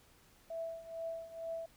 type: tone with tremolo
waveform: sine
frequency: 659.3 Hz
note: E5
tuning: in tune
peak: -36 dBFS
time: 0.5-1.66 s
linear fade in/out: 5 ms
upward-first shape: triangle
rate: 2.2 Hz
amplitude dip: 85%
effects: pink hiss -65 dBFS RMS until 1.76 s